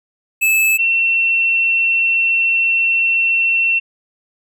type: tone pair in turn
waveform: square / sine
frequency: 2612 / 2707 Hz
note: E7 / E7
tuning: -17 / +45 cents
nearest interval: minor second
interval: 62 cents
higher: second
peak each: -12 dBFS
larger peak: neither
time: 0.41-0.78 / 0.78-3.8 s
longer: second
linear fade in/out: 20 ms
effects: none